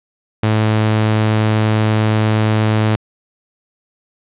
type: tone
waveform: sawtooth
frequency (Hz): 108.5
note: A2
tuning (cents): -24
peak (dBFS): -8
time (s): 0.43-2.96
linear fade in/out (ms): 5
effects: resampled to 8000 Hz + 8-bit